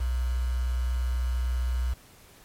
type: tone with quantisation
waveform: sine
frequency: 61.9 Hz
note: B1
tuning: 5 cents sharp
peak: -24 dBFS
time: 0-1.94 s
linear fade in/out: 10 ms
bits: 7
effects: pink hiss -54 dBFS RMS until 2.44 s + MP3 64 kbps